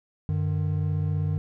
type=tone pair together; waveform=triangle; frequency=95.48 / 151.3 Hz; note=G2 / D#3; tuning=-45 / -48 cents; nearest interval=minor sixth; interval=797 cents; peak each=-24 dBFS; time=0.29-1.38 s; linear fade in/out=0 ms; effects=none